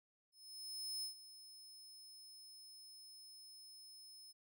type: tone with ADSR envelope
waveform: sawtooth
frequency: 5200 Hz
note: E8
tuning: 24 cents flat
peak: -38 dBFS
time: 0.32-4.33 s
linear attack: 710 ms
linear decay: 110 ms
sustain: -15 dB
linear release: 23 ms
effects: none